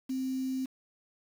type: tone with quantisation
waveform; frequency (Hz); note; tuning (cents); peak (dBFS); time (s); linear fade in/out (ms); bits
sine; 261.6; C4; 0; -30; 0.09-0.66; 10; 8
effects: none